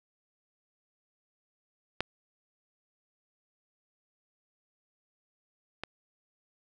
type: clicks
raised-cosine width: 0.3 ms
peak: -12 / -19 dBFS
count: 2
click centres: 2.006 / 5.836 s
effects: none